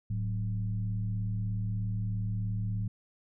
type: tone with frequency modulation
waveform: sine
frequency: 107.1 Hz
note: A2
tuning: 46 cents flat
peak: -29 dBFS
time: 0.1-2.88 s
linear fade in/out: 5 ms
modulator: 76.8 Hz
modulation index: 0.64
effects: none